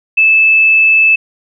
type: tone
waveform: sine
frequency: 2622 Hz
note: E7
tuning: 10 cents flat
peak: -5 dBFS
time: 0.17-1.16 s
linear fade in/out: 10 ms
effects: none